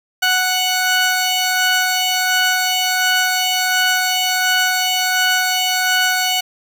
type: tone pair together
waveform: 15% pulse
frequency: 740 / 1478.6 Hz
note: F#5 / F#6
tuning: 0 / -2 cents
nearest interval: octave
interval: 1198 cents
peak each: -11 dBFS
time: 0.22-6.41 s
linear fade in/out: 10 ms
effects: none